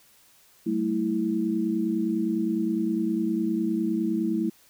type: tone cluster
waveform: sine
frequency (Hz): 192.5 / 222.3 / 327.1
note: G3 / A3 / E4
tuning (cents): -31 / +18 / -13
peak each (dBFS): -30 / -27 / -26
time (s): 0.66-4.5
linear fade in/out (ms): 10
effects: white hiss -58 dBFS RMS until 4.69 s